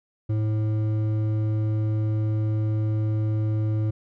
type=tone with hard clipping; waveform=triangle; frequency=108.1 Hz; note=A2; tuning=30 cents flat; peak=-23 dBFS; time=0.29-3.91 s; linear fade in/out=10 ms; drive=12 dB; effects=none